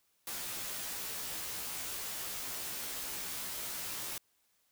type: noise with comb filter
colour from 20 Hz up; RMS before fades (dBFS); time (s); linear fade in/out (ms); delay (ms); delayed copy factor
white; -40; 0.27-4.18; 2; 14; -0.9
effects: white hiss -74 dBFS RMS until 4.71 s